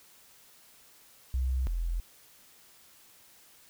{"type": "tone pair in turn", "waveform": "sine", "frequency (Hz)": [64.1, 42.36], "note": ["C2", "E1"], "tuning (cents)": [-35, 48], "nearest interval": "perfect fifth", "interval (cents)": 717, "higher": "first", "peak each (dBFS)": [-26, -28], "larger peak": "first", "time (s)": [[1.34, 1.67], [1.67, 2]], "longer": "neither", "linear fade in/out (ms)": 0, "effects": ["white hiss -58 dBFS RMS until 3.69 s"]}